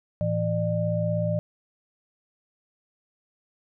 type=tone cluster; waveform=sine; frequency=110.2 / 166.5 / 599 Hz; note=A2 / E3 / D5; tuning=+3 / +18 / +34 cents; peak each=-27 dBFS; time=0.21-1.39 s; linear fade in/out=0 ms; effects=none